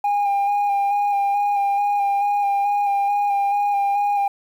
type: tone with vibrato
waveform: sine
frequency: 809 Hz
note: G#5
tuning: 46 cents flat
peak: -14 dBFS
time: 0.04-4.28 s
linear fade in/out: 5 ms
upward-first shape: square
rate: 2.3 Hz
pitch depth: 17 cents each way
effects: tanh soft clip ceiling -16 dBFS + 8-bit